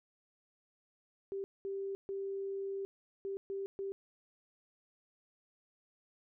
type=tone bursts at uneven times; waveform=sine; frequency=392 Hz; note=G4; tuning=in tune; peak=-36 dBFS; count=6; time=1.32-1.44 / 1.65-1.95 / 2.09-2.85 / 3.25-3.37 / 3.5-3.66 / 3.79-3.92 s; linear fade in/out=0 ms; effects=none